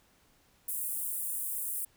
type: high-pass noise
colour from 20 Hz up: pink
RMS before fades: -35 dBFS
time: 0.68-1.85 s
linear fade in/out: 5 ms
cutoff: 8800 Hz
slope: 48 dB/octave
effects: pink hiss -66 dBFS RMS until 1.96 s